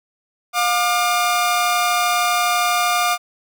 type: tone pair together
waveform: sawtooth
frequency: 711.7 / 1197 Hz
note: F5 / D6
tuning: +33 / +33 cents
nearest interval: major sixth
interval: 900 cents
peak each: -15 dBFS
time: 0.53-3.18 s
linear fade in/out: 50 ms
effects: none